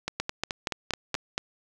two click trains, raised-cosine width 0.2 ms, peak -12 / -10 dBFS, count 6 / 6, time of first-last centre 0.08-1.151 / 0.2-1.379 s, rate 4.67 / 4.24 Hz, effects none

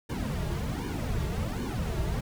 brown noise with flanger, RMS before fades -31 dBFS, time 0.09-2.21 s, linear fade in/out 10 ms, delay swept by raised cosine 1.5 to 4 ms, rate 1.3 Hz, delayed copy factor -1, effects none

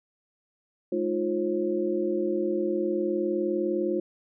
sine tone cluster, 212.6 / 313 / 352.7 / 535 Hz, G#3 / D#4 / F4 / C5, +41 / +10 / +17 / +38 cents, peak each -33 / -32 / -26 / -32 dBFS, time 0.92-4 s, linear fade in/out 5 ms, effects none

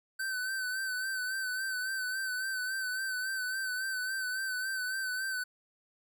square tone with vibrato, 1529 Hz, G6, 44 cents flat, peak -33 dBFS, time 0.19-5.44 s, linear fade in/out 10 ms, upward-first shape sine, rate 3.6 Hz, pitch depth 43 cents each way, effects none

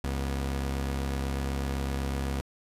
sawtooth tone pair together, 67.99 / 242.3 Hz, C#2 / B3, -33 / -33 cents, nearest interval octave + minor seventh, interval 2200 cents, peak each -25 / -34 dBFS, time 0.04-2.41 s, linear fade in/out 0 ms, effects resampled to 32000 Hz

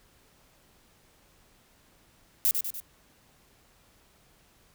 violet noise with echo, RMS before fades -23 dBFS, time 2.45-2.51 s, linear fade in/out 0 ms, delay 97 ms, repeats 3, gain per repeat -5 dB, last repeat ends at 2.801 s, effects pink hiss -62 dBFS RMS until 4.74 s

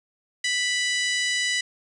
harmonic tone, 987.8 Hz, B5, in tune, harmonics 2 / 3 / 4 / 5 / 6 / 7 / 8 / 9, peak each -25 / -29 / -31 / -33 / -35 / -36 / -37 / -38 dBFS, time 0.44-1.61 s, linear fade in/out 5 ms, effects 9-bit

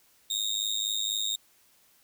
30% pulse tone with amplitude modulation, 3713 Hz, A#7, 8 cents flat, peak -21 dBFS, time 0.3-1.36 s, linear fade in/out 5 ms, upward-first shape sine, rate 104 Hz, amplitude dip 100%, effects white hiss -63 dBFS RMS until 2.03 s

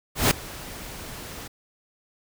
pink noise with ADSR envelope, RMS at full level -17 dBFS, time 0.15-1.48 s, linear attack 160 ms, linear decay 6 ms, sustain -21 dB, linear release 10 ms, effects none

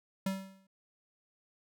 square tone with exponential decay, 192.4 Hz, G3, 32 cents flat, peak -29 dBFS, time 0.26-0.67 s, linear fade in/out 5 ms, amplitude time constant 88 ms, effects none

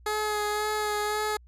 15% pulse tone with vibrato, 422 Hz, G#4, 28 cents sharp, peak -20 dBFS, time 0.06-1.37 s, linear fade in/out 5 ms, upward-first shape sine, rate 1.9 Hz, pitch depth 18 cents each way, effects added 60 Hz sine -50 dBFS peak until 1.47 s + resampled to 32000 Hz

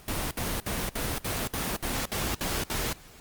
pink noise bursts, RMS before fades -30 dBFS, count 10, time 0.08-2.929 s, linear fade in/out 2 ms, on 230 ms, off 61 ms, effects pink hiss -51 dBFS RMS until 3.2 s + Opus 24 kbps

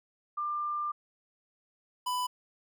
sine / square tone pair in turn, 1193 / 995.5 Hz, D6 / B5, +27 / +14 cents, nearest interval minor third, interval 313 cents, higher first, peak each -30 / -30 dBFS, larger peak neither, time 0.37-0.92 / 2.06-2.27 s, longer first, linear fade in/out 10 ms, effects none

